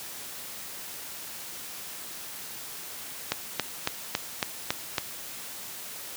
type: click train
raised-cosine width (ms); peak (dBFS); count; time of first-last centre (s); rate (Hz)
0.2; -7; 7; 3.32-4.982; 3.61
effects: white hiss -40 dBFS RMS until 6.16 s + high-pass 80 Hz 12 dB/octave